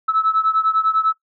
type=beating tone pair; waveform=sine; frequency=1301 / 1311 Hz; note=E6 / E6; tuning=-23 / -10 cents; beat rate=10 Hz; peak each=-16 / -18 dBFS; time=0.08-1.13 s; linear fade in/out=10 ms; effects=noise-tail reverb RT60 0.1 s tail -17 dB re dry + tanh soft clip ceiling -8 dBFS